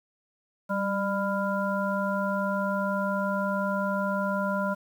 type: harmonic tone with a mistuned harmonic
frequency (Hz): 199.7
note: G3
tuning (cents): +32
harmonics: 1 / 3 / 5 / 7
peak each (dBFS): -29 / -30 / -32 / -32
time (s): 0.69-4.75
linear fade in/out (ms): 20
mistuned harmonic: 1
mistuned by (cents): -40
effects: 9-bit